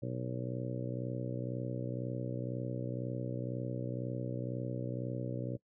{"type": "harmonic tone", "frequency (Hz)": 62, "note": "B1", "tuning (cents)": 7, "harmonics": [2, 3, 4, 5, 6, 7, 8, 9], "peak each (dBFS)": [-38, -44, -45, -44, -49, -48, -46, -45], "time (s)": [0.02, 5.57], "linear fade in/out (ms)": 10, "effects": ["noise-tail reverb RT60 0.1 s tail -21 dB re dry"]}